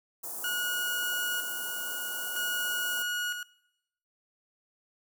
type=band-stop noise; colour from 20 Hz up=white; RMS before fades=-38 dBFS; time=0.23-3.03 s; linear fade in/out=10 ms; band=1100 to 7100 Hz; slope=24 dB/octave
type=tone with tremolo; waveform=30% pulse; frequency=1451 Hz; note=F#6; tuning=34 cents flat; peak=-27 dBFS; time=0.44-3.43 s; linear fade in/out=2 ms; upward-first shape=square; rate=0.52 Hz; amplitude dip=50%
effects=noise-tail reverb RT60 0.9 s tail -21 dB re dry + high-pass 300 Hz 12 dB/octave